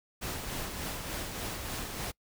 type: noise with tremolo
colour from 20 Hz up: pink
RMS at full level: -36 dBFS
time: 0.21-2.12 s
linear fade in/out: 20 ms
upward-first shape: sine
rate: 3.4 Hz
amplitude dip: 35%
effects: noise-tail reverb RT60 0.1 s tail -25 dB re dry